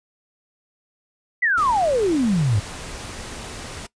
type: exponential sweep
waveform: sine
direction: down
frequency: 2034 to 95 Hz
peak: -16 dBFS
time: 1.42-2.6 s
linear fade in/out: 10 ms
type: noise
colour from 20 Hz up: pink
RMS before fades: -34 dBFS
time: 1.57-3.87 s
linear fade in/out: 10 ms
effects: noise-tail reverb RT60 0.1 s tail -20 dB re dry + resampled to 22050 Hz